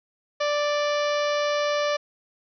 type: harmonic tone with a mistuned harmonic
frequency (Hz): 587.3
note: D5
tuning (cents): 0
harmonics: 1 / 2 / 3 / 4 / 5 / 6 / 7 / 8 / 9 / 10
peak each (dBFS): -23 / -29 / -33 / -35 / -37 / -39 / -40 / -41 / -42 / -43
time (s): 0.4-1.97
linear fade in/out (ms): 10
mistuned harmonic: 10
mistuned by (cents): -16
effects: none